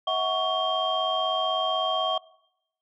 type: tone cluster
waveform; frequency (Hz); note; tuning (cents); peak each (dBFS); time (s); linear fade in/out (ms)
sine; 644 / 740 / 1117 / 3190; E5 / F#5 / C#6 / G7; -41 / 0 / +13 / +30; -28; 0.07-2.18; 5
effects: noise-tail reverb RT60 0.8 s tail -20 dB re dry + tanh soft clip ceiling -14 dBFS